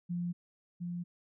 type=tone with echo; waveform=sine; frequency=174.61 Hz; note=F3; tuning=in tune; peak=-32 dBFS; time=0.09-0.33 s; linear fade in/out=20 ms; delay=710 ms; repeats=1; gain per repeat=-3 dB; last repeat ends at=1.04 s; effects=none